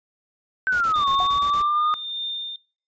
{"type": "linear two-way sweep", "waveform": "sine", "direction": "down then up", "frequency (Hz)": [1550, 1088, 1233], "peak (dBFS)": -18, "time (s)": [0.67, 1.94], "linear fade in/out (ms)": 0, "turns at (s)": 1.09}
{"type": "noise bursts", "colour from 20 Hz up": "pink", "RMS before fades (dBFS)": -38, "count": 8, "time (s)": [0.72, 1.621], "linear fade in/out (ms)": 5, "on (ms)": 89, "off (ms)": 27}
{"type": "tone with tremolo", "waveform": "sine", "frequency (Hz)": 3616, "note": "A7", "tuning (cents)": 47, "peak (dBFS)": -25, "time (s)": [0.94, 2.56], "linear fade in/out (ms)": 2, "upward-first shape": "triangle", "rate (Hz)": 0.95, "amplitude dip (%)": 90}
{"type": "tone with exponential decay", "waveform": "sine", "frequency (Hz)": 735, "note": "F#5", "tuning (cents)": -12, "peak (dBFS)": -22, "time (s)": [1.2, 1.33], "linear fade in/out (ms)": 1, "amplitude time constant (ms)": 28}
{"effects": ["noise-tail reverb RT60 0.4 s tail -24 dB re dry", "resampled to 16000 Hz"]}